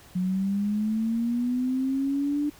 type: linear sweep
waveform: sine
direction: up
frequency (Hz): 180 to 296.1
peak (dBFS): -23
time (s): 0.15-2.5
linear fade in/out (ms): 10
effects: pink hiss -52 dBFS RMS until 2.59 s